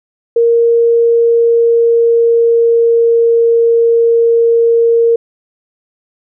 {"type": "tone with pitch glide", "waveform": "sine", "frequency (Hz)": [466.2, 463.5], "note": ["A#4", "A#4"], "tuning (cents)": [0, -10], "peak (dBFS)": -6, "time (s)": [0.36, 5.16], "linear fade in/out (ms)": 5, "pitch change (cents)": -10, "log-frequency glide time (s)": [0.69, 3.41], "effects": []}